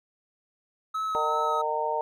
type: tone with vibrato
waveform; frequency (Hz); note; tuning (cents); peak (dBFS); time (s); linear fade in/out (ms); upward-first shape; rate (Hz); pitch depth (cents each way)
triangle; 1285; E6; -45; -25; 0.94-1.62; 10; sine; 2.8; 17
type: harmonic tone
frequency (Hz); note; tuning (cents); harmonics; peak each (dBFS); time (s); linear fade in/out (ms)
152.9; D#3; -30; 3 / 4 / 5 / 6; -32 / -31 / -34 / -28; 1.15-2.01; 0
effects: none